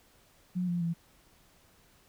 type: tone with pitch steps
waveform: sine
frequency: 180.5 / 174.25 / 168.22 Hz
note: F#3 / F3 / E3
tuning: -43 / -4 / +35 cents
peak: -28 dBFS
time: 0.55-0.94 s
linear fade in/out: 20 ms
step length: 130 ms
effects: pink hiss -63 dBFS RMS until 2.08 s